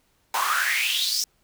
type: noise with high-pass filter sweep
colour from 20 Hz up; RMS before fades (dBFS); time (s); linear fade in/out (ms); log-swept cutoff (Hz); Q
pink; -24; 0.34-1.24; 2; 880 to 5800; 6.3
effects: pink hiss -66 dBFS RMS until 1.43 s